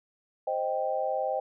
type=chord; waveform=sine; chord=C minor; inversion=none; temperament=equal; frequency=523.3 / 622.3 / 784 Hz; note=C5 / Eb5 / G5; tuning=0 / 0 / 0 cents; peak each=-31 dBFS; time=0.47-1.4 s; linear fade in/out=5 ms; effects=none